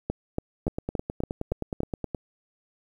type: two click trains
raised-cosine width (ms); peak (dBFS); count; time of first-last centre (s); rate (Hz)
2; -13 / -16; 7 / 15; 0.1-1.805 / 0.68-2.148; 3.52 / 9.54
effects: 9-bit